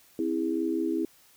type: chord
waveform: sine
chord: C augmented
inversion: none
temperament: just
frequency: 261.6 / 327 / 408.8 Hz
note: C4 / E4 / G#4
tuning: 0 / -14 / -27 cents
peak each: -32 / -27 / -33 dBFS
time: 0.19-1.05 s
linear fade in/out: 2 ms
effects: white hiss -59 dBFS RMS until 1.36 s